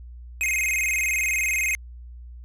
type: tone with vibrato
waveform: square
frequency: 2313 Hz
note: D7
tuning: 27 cents flat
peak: -22 dBFS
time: 0.41-1.75 s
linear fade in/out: 0 ms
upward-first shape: square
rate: 20 Hz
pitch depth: 150 cents each way
effects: added 60 Hz sine -38 dBFS peak until 2.44 s + resampled to 32000 Hz